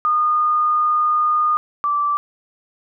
sine tone pair in turn, 1223 / 1166 Hz, D#6 / D6, -30 / -13 cents, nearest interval minor second, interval 83 cents, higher first, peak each -14 / -16 dBFS, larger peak first, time 0.05-1.57 / 1.84-2.17 s, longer first, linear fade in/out 0 ms, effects none

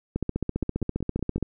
two click trains, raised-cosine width 3 ms, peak -13 / -21 dBFS, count 20 / 5, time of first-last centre 0.16-1.427 / 0.63-1.38 s, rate 15 / 5.33 Hz, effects none

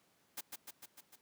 white noise with echo, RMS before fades -42 dBFS, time 0.37-0.41 s, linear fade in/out 10 ms, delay 150 ms, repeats 5, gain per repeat -3 dB, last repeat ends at 1.16 s, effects pink hiss -72 dBFS RMS until 1.21 s + high-pass 150 Hz 12 dB/octave

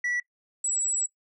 sine tone pair in turn, 1951 / 7804 Hz, B6 / B8, -22 / -22 cents, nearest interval 2 octaves, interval 2400 cents, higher second, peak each -22 dBFS, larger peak neither, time 0.04-0.2 / 0.64-1.06 s, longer second, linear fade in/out 5 ms, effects noise-tail reverb RT60 0.1 s tail -22 dB re dry + tanh soft clip ceiling -24 dBFS

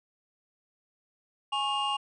triangle tone cluster, 831 / 1097 / 2821 Hz, G#5 / C#6 / F7, +1 / -18 / +17 cents, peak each -29 dBFS, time 1.52-1.97 s, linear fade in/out 10 ms, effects tanh soft clip ceiling -19 dBFS + resampled to 24000 Hz

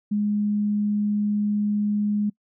sine tone, 207.7 Hz, G#3, in tune, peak -20 dBFS, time 0.11-2.3 s, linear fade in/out 10 ms, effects noise-tail reverb RT60 0.1 s tail -25 dB re dry

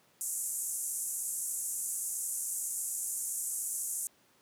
pink band-pass noise, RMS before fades -36 dBFS, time 0.21-4.07 s, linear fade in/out 0 ms, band 7000 to 12000 Hz, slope 48 dB/octave, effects pink hiss -66 dBFS RMS until 4.41 s + high-pass 150 Hz 12 dB/octave

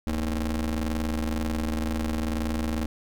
30% pulse ring-modulated tone, 80.5 Hz, E2, 41 cents flat, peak -20 dBFS, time 0.07-2.86 s, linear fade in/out 0 ms, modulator 150 Hz, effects none

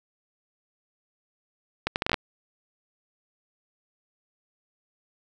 accelerating click train, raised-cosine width 0.3 ms, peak -8 dBFS, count 8, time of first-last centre 1.87-2.142 s, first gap 89 ms, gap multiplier 0.7, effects none

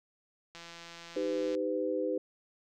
click train, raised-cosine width 0.2 ms, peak -30 dBFS, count 170, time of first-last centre 0.55-1.55 s, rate 169 Hz
sine chord, Eb augmented, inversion none, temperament equal with one note detuned, 311.1 / 392 / 505.4 Hz, Eb4 / G4 / B4, 0 / 0 / +40 cents, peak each -35 / -35 / -32 dBFS, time 1.16-2.18 s, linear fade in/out 5 ms
effects none

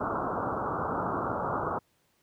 white low-pass noise, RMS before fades -31 dBFS, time 0-1.79 s, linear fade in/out 10 ms, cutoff 1400 Hz, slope 96 dB/octave, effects pink hiss -70 dBFS RMS until 2.22 s + high-pass 80 Hz 12 dB/octave

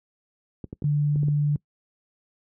clicks, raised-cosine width 3 ms, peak -21 dBFS, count 6, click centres 0.642 / 0.729 / 0.822 / 1.159 / 1.232 / 1.284 s
sine tone, 146.83 Hz, D3, in tune, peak -19 dBFS, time 0.84-1.56 s, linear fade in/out 2 ms
effects noise-tail reverb RT60 0.1 s tail -24 dB re dry + high-pass 60 Hz 12 dB/octave

